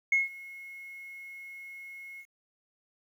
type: tone with ADSR envelope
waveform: sine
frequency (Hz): 2170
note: C#7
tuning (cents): -37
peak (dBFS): -19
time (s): 0.12-2.26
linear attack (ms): 4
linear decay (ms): 160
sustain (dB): -23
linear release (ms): 66
effects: tanh soft clip ceiling -17 dBFS + 10-bit